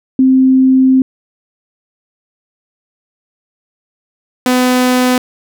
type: tone pair in turn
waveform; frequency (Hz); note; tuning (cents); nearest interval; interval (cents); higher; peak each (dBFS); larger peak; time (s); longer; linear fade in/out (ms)
sine / sawtooth; 261.6 / 251.7; C4 / B3; 0 / +33; minor second; 67; first; -5; neither; 0.19-1.02 / 4.46-5.18; first; 2
effects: none